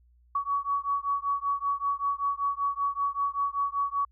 sine beating tone pair, 1125 / 1130.2 Hz, C#6 / C#6, +25 / +33 cents, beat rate 5.2 Hz, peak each -29 dBFS, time 0.35-4.05 s, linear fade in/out 5 ms, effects added 60 Hz sine -58 dBFS peak until 4.11 s

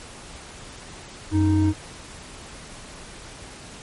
triangle tone pair together, 92.5 / 311.1 Hz, F#2 / D#4, 0 / 0 cents, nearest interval octave + major sixth, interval 2100 cents, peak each -17 / -17 dBFS, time 1.31-1.74 s, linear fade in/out 50 ms, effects pink hiss -41 dBFS RMS until 3.82 s + MP3 48 kbps

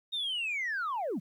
sine linear sweep, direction down, 3729 to 141.3 Hz, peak -29 dBFS, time 0.12-1.2 s, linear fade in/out 20 ms, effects tanh soft clip ceiling -28 dBFS + 11-bit

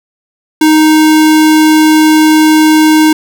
square tone, 311.1 Hz, D#4, in tune, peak -4 dBFS, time 0.61-3.13 s, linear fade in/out 5 ms, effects none

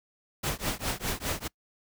pink noise with tremolo, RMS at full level -28 dBFS, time 0.43-1.48 s, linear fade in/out 10 ms, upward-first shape triangle, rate 4.9 Hz, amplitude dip 100%, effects noise-tail reverb RT60 0.1 s tail -25 dB re dry

